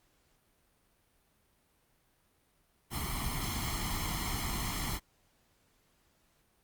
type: noise with comb filter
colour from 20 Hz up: pink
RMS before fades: -35 dBFS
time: 2.9-5 s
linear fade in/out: 50 ms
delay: 0.95 ms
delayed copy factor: +0.75
effects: pink hiss -71 dBFS RMS until 6.63 s + Opus 48 kbps